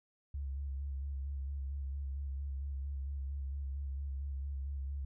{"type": "tone with vibrato", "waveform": "sine", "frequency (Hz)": 69, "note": "C#2", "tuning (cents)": -7, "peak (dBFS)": -36, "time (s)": [0.34, 5.05], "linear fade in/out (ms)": 5, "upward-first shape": "square", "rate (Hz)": 4.4, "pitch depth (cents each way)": 33, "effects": []}